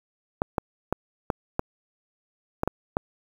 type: clicks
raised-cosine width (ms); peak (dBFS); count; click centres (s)
1; -9; 8; 0.419 / 0.582 / 0.926 / 1.302 / 1.594 / 2.634 / 2.676 / 2.969
effects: 7-bit